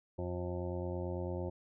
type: harmonic tone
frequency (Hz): 89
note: F2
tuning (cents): +33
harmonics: 1 / 2 / 3 / 4 / 6 / 7 / 8 / 9 / 10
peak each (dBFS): -39 / -44 / -49 / -41 / -43 / -48 / -55 / -55 / -52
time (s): 0.18-1.5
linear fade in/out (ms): 10
effects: none